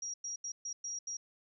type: tone bursts at uneven times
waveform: sine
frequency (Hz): 5690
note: F8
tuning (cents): +31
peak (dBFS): -37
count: 6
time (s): 0.02-0.14 / 0.24-0.36 / 0.44-0.52 / 0.65-0.73 / 0.84-0.99 / 1.07-1.17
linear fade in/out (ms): 5
effects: none